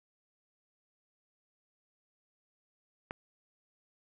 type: click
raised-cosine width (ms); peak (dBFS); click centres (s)
0.5; -22; 3.109
effects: none